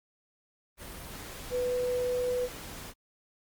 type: tone in noise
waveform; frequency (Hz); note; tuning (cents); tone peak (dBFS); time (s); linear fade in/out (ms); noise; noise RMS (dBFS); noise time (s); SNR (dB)
sine; 496.3; B4; +8; -27; 1.5-2.49; 50; pink; -43; 0.77-2.94; +13
effects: Opus 32 kbps